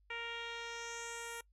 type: tone with low-pass filter sweep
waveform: 10% pulse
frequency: 466.2 Hz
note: A#4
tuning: in tune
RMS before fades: -44 dBFS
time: 0.1-1.41 s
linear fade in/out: 5 ms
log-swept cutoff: 2500 to 11000 Hz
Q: 2.6
effects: noise-tail reverb RT60 0.1 s tail -23 dB re dry + added 50 Hz sine -66 dBFS peak until 1.52 s